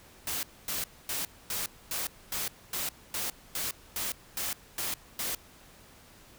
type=noise bursts; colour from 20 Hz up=white; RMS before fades=-33 dBFS; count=13; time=0.27-5.35 s; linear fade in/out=2 ms; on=160 ms; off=250 ms; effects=pink hiss -55 dBFS RMS until 6.38 s